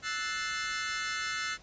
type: chord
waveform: sawtooth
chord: F# half-diminished seventh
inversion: third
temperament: equal with one note detuned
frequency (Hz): 1318.5 / 1480 / 1760 / 2099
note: E6 / F#6 / A6 / C7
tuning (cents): 0 / 0 / 0 / +5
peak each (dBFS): -34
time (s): 0.02-1.58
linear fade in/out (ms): 50
effects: pink hiss -56 dBFS RMS until 1.62 s + resampled to 16000 Hz